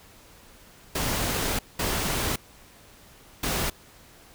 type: noise bursts at uneven times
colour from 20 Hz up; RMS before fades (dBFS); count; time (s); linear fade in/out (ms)
pink; -27; 3; 0.95-1.59 / 1.79-2.36 / 3.43-3.7; 5
effects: pink hiss -52 dBFS RMS until 4.34 s